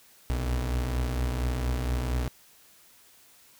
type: beating tone pair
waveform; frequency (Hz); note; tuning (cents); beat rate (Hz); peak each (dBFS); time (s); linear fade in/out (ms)
35% pulse; 61.74 / 66.04; B1 / C2; 0 / +17; 4.3; -25 / -34; 0.3-2.28; 0
effects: white hiss -57 dBFS RMS until 3.59 s